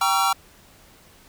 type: chord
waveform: square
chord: G diminished seventh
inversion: none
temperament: just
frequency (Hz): 784 / 940.8 / 1128.9 / 1354.7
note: G5 / Bb5 / Db6 / Fb6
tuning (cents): 0 / +16 / +31 / +47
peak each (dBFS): -24 / -26 / -26 / -23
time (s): 0.01-0.33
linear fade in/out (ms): 5
effects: pink hiss -52 dBFS RMS until 1.28 s